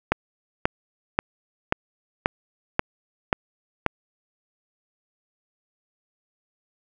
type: click train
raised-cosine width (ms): 0.5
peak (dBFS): -3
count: 8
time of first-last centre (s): 0.12-3.863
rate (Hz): 1.87
effects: none